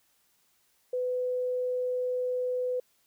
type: tone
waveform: sine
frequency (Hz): 501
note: B4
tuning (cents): +25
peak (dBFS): -27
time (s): 0.93-2.8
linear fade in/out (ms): 5
effects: white hiss -69 dBFS RMS until 3.06 s